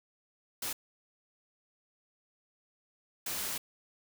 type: noise bursts at uneven times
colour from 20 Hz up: white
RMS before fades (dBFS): -36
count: 2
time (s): 0.62-0.73 / 3.26-3.58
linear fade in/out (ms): 5
effects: none